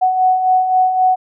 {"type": "beating tone pair", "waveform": "sine", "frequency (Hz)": [740, 743.8], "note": ["F#5", "F#5"], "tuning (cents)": [0, 9], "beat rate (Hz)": 3.8, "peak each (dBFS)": [-20, -11], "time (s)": [0.01, 1.16], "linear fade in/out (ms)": 20, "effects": []}